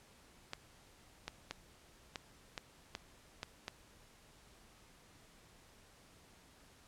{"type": "clicks", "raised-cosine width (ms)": 0.2, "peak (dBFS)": -23, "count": 8, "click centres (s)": [0.534, 1.28, 1.51, 2.158, 2.578, 2.951, 3.431, 3.681], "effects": ["pink hiss -63 dBFS RMS until 6.87 s", "low-pass 11000 Hz 12 dB/octave"]}